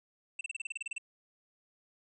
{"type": "tone bursts", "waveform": "square", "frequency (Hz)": 2680, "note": "E7", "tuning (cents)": 28, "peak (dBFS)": -35, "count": 12, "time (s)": [0.39, 0.982], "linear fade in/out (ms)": 5, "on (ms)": 20, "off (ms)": 32, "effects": ["resampled to 22050 Hz", "12-bit"]}